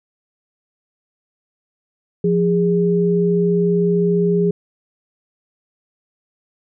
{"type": "tone pair together", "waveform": "sine", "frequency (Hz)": [174.61, 409.9], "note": ["F3", "G#4"], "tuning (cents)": [0, -23], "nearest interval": "octave + minor third", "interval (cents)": 1477, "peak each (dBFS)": -16, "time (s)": [2.24, 4.51], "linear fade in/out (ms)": 5, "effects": []}